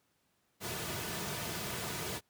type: noise with comb filter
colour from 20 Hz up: pink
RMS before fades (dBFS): -38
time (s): 0.6-2.21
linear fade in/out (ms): 50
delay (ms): 3.7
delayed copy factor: -0.5
effects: pink hiss -75 dBFS RMS until 2.29 s + high-pass 100 Hz 12 dB/octave